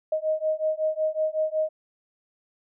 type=beating tone pair; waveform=sine; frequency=622.3 / 627.7 Hz; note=D#5 / D#5; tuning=0 / +15 cents; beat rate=5.4 Hz; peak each=-26 dBFS; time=0.12-1.69 s; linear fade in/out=5 ms; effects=none